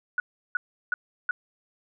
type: tone bursts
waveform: sine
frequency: 1466 Hz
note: F#6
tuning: 16 cents flat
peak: -22 dBFS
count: 4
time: 0.18-1.31 s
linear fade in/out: 2 ms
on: 20 ms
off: 350 ms
effects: none